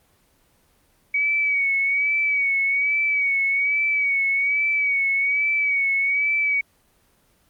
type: tone with vibrato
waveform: sine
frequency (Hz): 2257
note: C#7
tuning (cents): +31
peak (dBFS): -18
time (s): 1.14-6.61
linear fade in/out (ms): 5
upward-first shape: sine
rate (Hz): 1.2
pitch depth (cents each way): 48
effects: pink hiss -61 dBFS RMS until 7.49 s + Opus 24 kbps

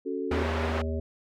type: chord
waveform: sine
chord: F# minor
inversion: second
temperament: equal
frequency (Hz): 277.2 / 370 / 440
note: C#4 / F#4 / A4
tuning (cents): 0 / 0 / 0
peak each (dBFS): -33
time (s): 0.05-0.44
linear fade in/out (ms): 20
type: harmonic tone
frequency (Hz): 79.8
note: D#2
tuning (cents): +44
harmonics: 1 / 3 / 5 / 7 / 8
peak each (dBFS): -29 / -35 / -36 / -39 / -42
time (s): 0.31-1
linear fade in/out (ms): 5
type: band-pass noise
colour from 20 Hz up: pink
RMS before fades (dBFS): -33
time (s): 0.31-0.82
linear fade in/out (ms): 5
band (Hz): 380 to 2100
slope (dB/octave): 12
effects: none

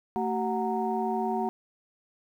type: tone cluster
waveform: sine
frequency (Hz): 225.1 / 380.4 / 736 / 926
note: A3 / F#4 / F#5 / A#5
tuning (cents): +40 / +48 / -9 / -12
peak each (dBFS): -31 / -31 / -30 / -33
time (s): 0.16-1.49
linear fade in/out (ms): 0
effects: tanh soft clip ceiling -15 dBFS + 10-bit

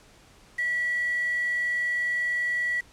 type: tone with quantisation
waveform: sine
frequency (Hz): 1945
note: B6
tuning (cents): -27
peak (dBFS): -24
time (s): 0.58-2.81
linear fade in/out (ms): 10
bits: 7
effects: pink hiss -55 dBFS RMS until 2.92 s + low-pass 9000 Hz 12 dB/octave

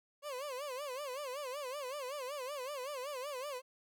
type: tone with vibrato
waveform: 30% pulse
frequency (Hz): 544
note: C#5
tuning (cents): -33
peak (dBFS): -37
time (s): 0.22-3.62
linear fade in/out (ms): 50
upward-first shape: sine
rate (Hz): 5.3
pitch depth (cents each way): 160
effects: none

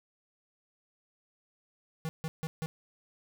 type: tone bursts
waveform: square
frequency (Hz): 160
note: D#3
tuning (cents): +49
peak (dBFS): -33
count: 4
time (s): 2.05-2.66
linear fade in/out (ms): 0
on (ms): 40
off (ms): 150
effects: none

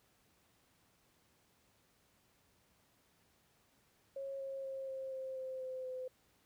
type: tone with pitch steps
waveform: sine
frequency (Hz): 546 / 541 / 536 / 531.1 / 526.2 / 521.3 / 516.5 / 511.8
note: C#5 / C#5 / C5 / C5 / C5 / C5 / C5 / C5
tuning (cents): -26 / -42 / +42 / +26 / +10 / -6 / -22 / -38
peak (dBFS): -40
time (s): 4.16-6.08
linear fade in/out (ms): 5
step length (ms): 240
effects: pink hiss -72 dBFS RMS until 6.45 s + high-pass 60 Hz 12 dB/octave

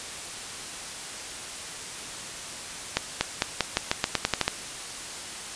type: accelerating click train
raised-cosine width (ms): 0.2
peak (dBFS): -4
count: 12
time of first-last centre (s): 2.97-4.48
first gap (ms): 240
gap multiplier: 0.88
effects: white hiss -37 dBFS RMS until 5.55 s + resampled to 22050 Hz

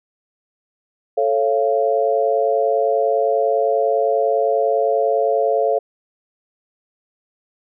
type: chord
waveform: sine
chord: A augmented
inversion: none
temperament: just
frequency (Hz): 440 / 550 / 687.5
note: A4 / C#5 / E#5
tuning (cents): 0 / -14 / -27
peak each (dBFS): -19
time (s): 1.17-5.79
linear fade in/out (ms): 10
effects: none

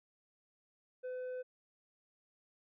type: tone with tanh clipping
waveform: sine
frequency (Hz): 506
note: B4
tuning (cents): +42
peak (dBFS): -40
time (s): 1.03-1.43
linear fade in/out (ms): 20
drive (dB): 5
effects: none

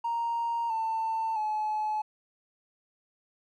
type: tone with pitch steps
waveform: triangle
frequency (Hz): 932.3 / 893.3 / 855.9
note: A#5 / A5 / A5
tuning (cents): 0 / +26 / -48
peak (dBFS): -24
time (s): 0.04-2.02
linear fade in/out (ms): 10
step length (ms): 660
effects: tanh soft clip ceiling -24 dBFS

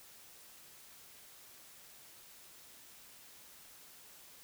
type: silence
effects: white hiss -57 dBFS RMS until 4.43 s

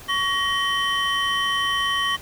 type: tone cluster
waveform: triangle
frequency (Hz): 1121 / 1886 / 3070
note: C#6 / A#6 / G7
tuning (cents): +19 / +20 / -37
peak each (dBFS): -23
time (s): 0.08-2.17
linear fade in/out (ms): 20
effects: pink hiss -42 dBFS RMS until 2.21 s

